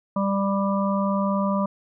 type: harmonic tone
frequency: 197.3 Hz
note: G3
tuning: 11 cents sharp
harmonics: 1 / 3 / 5 / 6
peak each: -22 / -27 / -29 / -30 dBFS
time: 0.16-1.66 s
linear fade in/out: 5 ms
effects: none